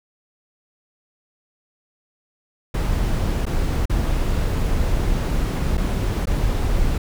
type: noise with dropouts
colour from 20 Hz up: brown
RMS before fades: -20 dBFS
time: 2.74-6.98 s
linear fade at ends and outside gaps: 5 ms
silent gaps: 3.455-3.465 / 3.856-3.896 / 5.772-5.777 / 6.256-6.27 s
effects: none